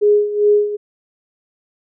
sine tone with tremolo, 415.3 Hz, G#4, in tune, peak -8 dBFS, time 0.01-0.77 s, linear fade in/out 20 ms, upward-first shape sine, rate 2.5 Hz, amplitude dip 75%, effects none

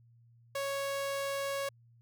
sawtooth tone, 554 Hz, C#5, 1 cent flat, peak -29 dBFS, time 0.55-1.69 s, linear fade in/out 5 ms, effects added 117 Hz sine -59 dBFS peak until 2.01 s

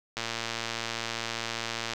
click train, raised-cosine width 0.2 ms, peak -14 dBFS, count 204, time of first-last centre 0.17-1.935 s, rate 115 Hz, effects none

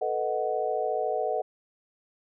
sine chord, B dominant seventh, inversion third, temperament equal, 440 / 493.9 / 622.3 / 740 Hz, A4 / B4 / D#5 / F#5, 0 / 0 / 0 / 0 cents, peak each -31 / -32 / -31 / -30 dBFS, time 0.01-1.42 s, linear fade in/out 10 ms, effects none

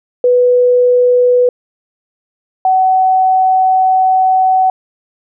sine tone pair in turn, 493.9 / 752.5 Hz, B4 / F#5, 0 / +29 cents, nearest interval perfect fifth, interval 729 cents, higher second, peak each -6 / -7 dBFS, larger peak first, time 0.24-1.49 / 2.65-4.7 s, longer second, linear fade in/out 2 ms, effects none

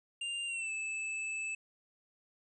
square tone with pitch glide, 2794 to 2622 Hz, F7 to E7, 0 to -10 cents, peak -36 dBFS, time 0.21-1.55 s, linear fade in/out 5 ms, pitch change -110 cents, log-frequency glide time 0.46-0.71 s, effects resampled to 24000 Hz

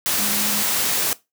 sine tone in noise, 207.7 Hz, G#3, in tune, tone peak -30 dBFS, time 0.19-0.62 s, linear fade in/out 0 ms, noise white, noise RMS -21 dBFS, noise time 0.06-1.13 s, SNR -12 dB, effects noise-tail reverb RT60 0.2 s tail -18 dB re dry + high-pass 100 Hz 12 dB/octave

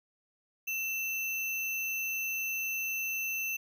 sine tone with sample-and-hold, 2668 Hz, E7, 20 cents sharp, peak -31 dBFS, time 0.67-3.57 s, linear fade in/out 10 ms, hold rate 8820 Hz, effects none

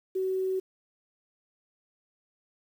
sine tone with quantisation, 377 Hz, F#4, 32 cents sharp, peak -26 dBFS, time 0.15-0.6 s, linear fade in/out 10 ms, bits 9, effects none

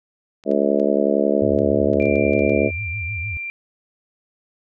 clicks, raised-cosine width 0.2 ms, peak -28 dBFS, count 11, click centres 0.438 / 0.514 / 0.798 / 1.588 / 1.934 / 2.024 / 2.056 / 2.157 / 2.334 / 2.392 / 2.496 s
harmonic tone, 71 Hz, C#2, 42 cents sharp, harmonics 3 / 4 / 5 / 6 / 7 / 8 / 9, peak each -23 / -23 / -23 / -23 / -23 / -23 / -23 dBFS, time 0.45-2.71 s, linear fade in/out 50 ms
sine tone with vibrato, 93.2 Hz, F#2, 13 cents sharp, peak -26 dBFS, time 1.42-3.37 s, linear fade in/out 0 ms, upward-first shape sine, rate 6.6 Hz, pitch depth 270 cents each way
sine tone, 2369 Hz, D7, 14 cents sharp, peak -26 dBFS, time 2-3.5 s, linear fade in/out 0 ms
effects none

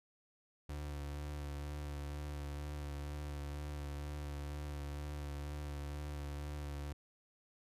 35% pulse tone with vibrato, 72.9 Hz, D2, 12 cents flat, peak -39 dBFS, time 0.69-6.93 s, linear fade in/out 5 ms, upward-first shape sine, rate 2.1 Hz, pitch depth 23 cents each way, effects resampled to 32000 Hz

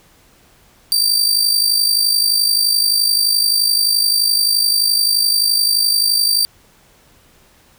sawtooth tone with amplitude modulation, 4669 Hz, D8, 11 cents flat, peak -7 dBFS, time 0.92-6.45 s, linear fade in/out 0 ms, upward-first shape sine, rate 51.6 Hz, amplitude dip 60%, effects pink hiss -51 dBFS RMS until 7.78 s

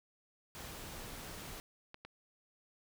pink noise, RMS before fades -47 dBFS, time 0.55-1.6 s, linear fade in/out 0 ms
clicks, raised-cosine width 0.3 ms, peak -32 dBFS, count 2, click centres 1.944 / 2.05 s
effects none

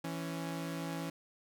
sawtooth tone pair together, 165.87 / 277.2 Hz, E3 / C#4, +11 / 0 cents, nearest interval major sixth, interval 889 cents, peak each -35 / -37 dBFS, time 0.04-1.1 s, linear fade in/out 5 ms, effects none

